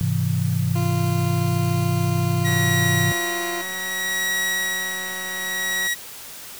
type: chord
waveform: sine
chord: Ab augmented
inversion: none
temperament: equal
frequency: 103.83 / 130.81 / 164.81 Hz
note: Ab2 / C3 / E3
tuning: 0 / 0 / 0 cents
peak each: -23 dBFS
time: 0.01-3.12 s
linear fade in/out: 0 ms
type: tone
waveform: 20% pulse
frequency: 346.2 Hz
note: F4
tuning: 15 cents flat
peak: -22 dBFS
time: 0.75-3.62 s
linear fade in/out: 10 ms
type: tone with tremolo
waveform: sawtooth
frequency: 1912 Hz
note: A#6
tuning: 43 cents sharp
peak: -17 dBFS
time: 2.44-5.95 s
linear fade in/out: 20 ms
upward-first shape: sine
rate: 0.64 Hz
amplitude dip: 60%
type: click train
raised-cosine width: 0.5 ms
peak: -22 dBFS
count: 630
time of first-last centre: 2.47-5.87 s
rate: 185 Hz
effects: white hiss -38 dBFS RMS until 6.59 s